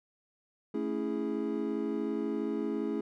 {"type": "chord", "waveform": "triangle", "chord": "A major seventh", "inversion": "none", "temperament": "equal", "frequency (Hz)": [220, 277.2, 329.6, 415.3], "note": ["A3", "C#4", "E4", "G#4"], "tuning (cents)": [0, 0, 0, 0], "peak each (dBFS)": -34, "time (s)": [0.74, 3.01], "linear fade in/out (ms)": 5, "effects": []}